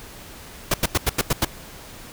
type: noise bursts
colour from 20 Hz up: pink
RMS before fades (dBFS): -19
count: 7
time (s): 0.71-1.449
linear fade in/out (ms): 5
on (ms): 31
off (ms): 87
effects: pink hiss -41 dBFS RMS until 2.12 s